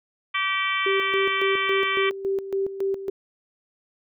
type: harmonic tone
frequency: 386.5 Hz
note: G4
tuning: 24 cents flat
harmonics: 3 / 4 / 5 / 6 / 7 / 8 / 9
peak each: -27 / -34 / -29 / -26 / -37 / -31 / -38 dBFS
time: 0.34-2.1 s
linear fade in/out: 10 ms
type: tone with tremolo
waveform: sine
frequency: 390.2 Hz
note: G4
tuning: 8 cents flat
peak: -21 dBFS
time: 0.86-3.1 s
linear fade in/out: 5 ms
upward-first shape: square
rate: 3.6 Hz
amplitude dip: 70%
effects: none